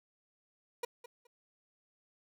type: tone with echo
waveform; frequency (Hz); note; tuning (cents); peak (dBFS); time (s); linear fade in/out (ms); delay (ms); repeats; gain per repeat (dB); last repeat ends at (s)
30% pulse; 481.2; B4; -45; -31; 0.83-0.85; 5; 210; 2; -14; 1.27
effects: none